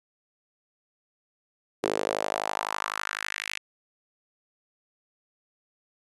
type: tone with high-pass filter sweep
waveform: sawtooth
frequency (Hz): 51.91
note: G#1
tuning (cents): 0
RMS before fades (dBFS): -31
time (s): 1.83-3.59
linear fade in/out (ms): 10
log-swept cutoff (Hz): 390 to 2400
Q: 2.7
effects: resampled to 24000 Hz